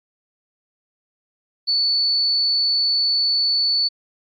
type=tone; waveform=sine; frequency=4465 Hz; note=C#8; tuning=12 cents sharp; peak=-16 dBFS; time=1.67-3.89 s; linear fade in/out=20 ms; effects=AAC 64 kbps